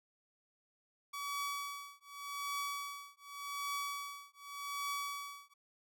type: tone with tremolo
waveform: sawtooth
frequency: 1139 Hz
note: C#6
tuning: 47 cents sharp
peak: -32 dBFS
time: 1.13-5.54 s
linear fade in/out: 10 ms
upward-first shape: triangle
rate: 0.86 Hz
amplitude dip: 100%
effects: none